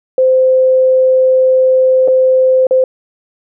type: tone with dropouts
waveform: sine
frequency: 518 Hz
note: C5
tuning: 17 cents flat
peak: -6 dBFS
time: 0.18-2.84 s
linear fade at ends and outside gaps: 2 ms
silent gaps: 2.077-2.082 / 2.669-2.709 s
effects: none